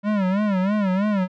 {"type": "tone with vibrato", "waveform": "square", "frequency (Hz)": 197.8, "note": "G3", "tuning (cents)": 16, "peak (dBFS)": -19, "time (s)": [0.03, 1.28], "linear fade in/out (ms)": 50, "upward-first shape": "sine", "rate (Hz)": 3.1, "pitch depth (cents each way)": 130, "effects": ["low-pass 2000 Hz 12 dB/octave"]}